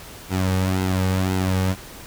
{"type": "tone with flanger", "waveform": "sawtooth", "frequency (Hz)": 93.6, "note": "F#2", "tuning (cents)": 20, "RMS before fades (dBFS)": -21, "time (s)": [0.29, 1.76], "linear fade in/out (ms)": 50, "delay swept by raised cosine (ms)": [1.7, 3], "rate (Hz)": 1.9, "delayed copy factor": -0.65, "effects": ["pink hiss -40 dBFS RMS until 2.06 s"]}